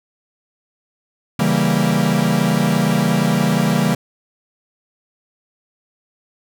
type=chord; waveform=45% pulse; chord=C# diminished seventh; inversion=none; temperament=equal; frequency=138.59 / 164.81 / 196 / 233.1 Hz; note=C#3 / E3 / G3 / Bb3; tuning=0 / 0 / 0 / 0 cents; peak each=-22 / -19 / -19 / -20 dBFS; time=1.39-3.95 s; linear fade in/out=5 ms; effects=none